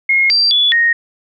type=tone with pitch steps; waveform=sine; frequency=2152 / 4704 / 3429 / 1864 Hz; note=C7 / D8 / A7 / A#6; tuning=+48 / +2 / -45 / -1 cents; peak=-9 dBFS; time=0.09-0.93 s; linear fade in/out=5 ms; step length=210 ms; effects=none